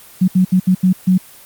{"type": "tone bursts at uneven times", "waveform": "sine", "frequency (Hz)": 185, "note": "F#3", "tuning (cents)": 0, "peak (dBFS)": -8, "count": 6, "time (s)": [[0.21, 0.28], [0.35, 0.45], [0.52, 0.6], [0.67, 0.75], [0.83, 0.93], [1.07, 1.18]], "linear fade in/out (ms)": 10, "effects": ["white hiss -41 dBFS RMS until 1.45 s", "Opus 24 kbps"]}